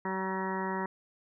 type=harmonic tone with a mistuned harmonic; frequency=190 Hz; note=F#3; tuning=46 cents sharp; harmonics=1 / 2 / 3 / 4 / 5 / 6 / 7 / 8 / 9 / 10; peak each=-36 / -37 / -44 / -45 / -35 / -46 / -44 / -48 / -45 / -42 dBFS; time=0.05-0.86 s; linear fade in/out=2 ms; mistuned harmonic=6; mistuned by=-37 cents; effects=none